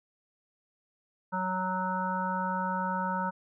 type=harmonic tone; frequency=185.5 Hz; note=F#3; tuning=5 cents sharp; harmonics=1 / 3 / 5 / 7 / 8; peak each=-34 / -39 / -31 / -37 / -38 dBFS; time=1.32-3.31 s; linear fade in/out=20 ms; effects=none